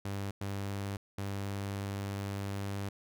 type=tone bursts at uneven times; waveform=sawtooth; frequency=99.4 Hz; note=G2; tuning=25 cents sharp; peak=-31 dBFS; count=3; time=0.05-0.31 / 0.41-0.97 / 1.18-2.89 s; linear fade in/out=5 ms; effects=none